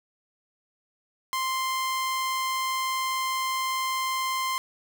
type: tone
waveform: sawtooth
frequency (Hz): 1046.5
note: C6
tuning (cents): 0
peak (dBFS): -22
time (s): 1.33-4.58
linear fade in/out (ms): 0
effects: none